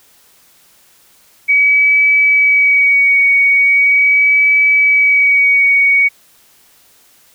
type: tone with vibrato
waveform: sine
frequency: 2265 Hz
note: C#7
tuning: 37 cents sharp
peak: -7 dBFS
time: 1.48-6.09 s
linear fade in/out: 20 ms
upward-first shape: sine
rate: 0.4 Hz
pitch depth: 19 cents each way
effects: white hiss -49 dBFS RMS until 7.34 s